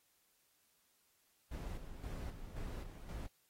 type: noise with tremolo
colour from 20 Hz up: brown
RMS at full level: -43 dBFS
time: 1.51-3.27 s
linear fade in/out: 10 ms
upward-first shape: square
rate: 1.9 Hz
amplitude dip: 55%
effects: white hiss -75 dBFS RMS until 3.49 s + AAC 48 kbps